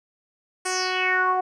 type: tone with low-pass filter sweep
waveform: 10% pulse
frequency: 370 Hz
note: F#4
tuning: in tune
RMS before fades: -23 dBFS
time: 0.65-1.41 s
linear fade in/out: 10 ms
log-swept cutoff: 8700 to 780 Hz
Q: 4.8
effects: none